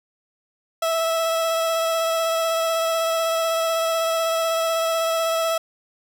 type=tone with vibrato; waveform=30% pulse; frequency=656 Hz; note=E5; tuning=9 cents flat; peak=-17 dBFS; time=0.82-5.58 s; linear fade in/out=5 ms; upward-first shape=sine; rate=16 Hz; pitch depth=15 cents each way; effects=none